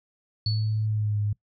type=tone with exponential decay; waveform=sine; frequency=4435 Hz; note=C#8; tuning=in tune; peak=-26 dBFS; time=0.46-0.86 s; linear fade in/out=2 ms; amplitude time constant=85 ms
type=tone with pitch glide; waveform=sine; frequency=108.3 to 103.95 Hz; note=A2 to G#2; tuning=-27 to +2 cents; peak=-23 dBFS; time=0.46-1.33 s; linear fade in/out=5 ms; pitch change=-71 cents; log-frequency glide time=0.86-1.19 s
effects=noise-tail reverb RT60 0.1 s tail -22 dB re dry